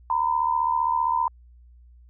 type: tone pair together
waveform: sine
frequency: 927.7 / 1003 Hz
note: A#5 / B5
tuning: -9 / +26 cents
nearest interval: minor second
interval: 135 cents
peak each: -23 dBFS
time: 0.1-1.28 s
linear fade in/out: 2 ms
effects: added 60 Hz sine -48 dBFS peak until 2.09 s